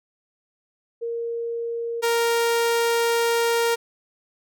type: tone pair in turn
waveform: sine / sawtooth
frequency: 465.9 / 465.9 Hz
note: A#4 / A#4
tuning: -1 / -1 cents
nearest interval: unison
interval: 0 cents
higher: neither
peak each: -25 / -15 dBFS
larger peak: second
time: 1.01-2.02 / 2.02-3.76 s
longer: second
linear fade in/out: 20 ms
effects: none